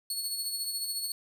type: tone with tremolo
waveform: 20% pulse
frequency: 4385 Hz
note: C#8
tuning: 20 cents flat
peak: -24 dBFS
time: 0.1-1.12 s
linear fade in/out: 2 ms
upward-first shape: sine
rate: 14 Hz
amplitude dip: 45%
effects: 10-bit